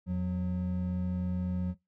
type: tone pair together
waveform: triangle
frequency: 85.28 / 181.7 Hz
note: F2 / F#3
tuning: -41 / -31 cents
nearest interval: octave + minor second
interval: 1310 cents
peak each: -32 / -28 dBFS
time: 0.06-1.75 s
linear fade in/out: 50 ms
effects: noise-tail reverb RT60 0.2 s tail -22 dB re dry